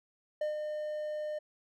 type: tone with ADSR envelope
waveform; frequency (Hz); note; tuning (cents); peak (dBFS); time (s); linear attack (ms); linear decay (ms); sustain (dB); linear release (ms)
triangle; 606; D#5; -46; -27; 0.41-1.39; 5; 130; -5; 10
effects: none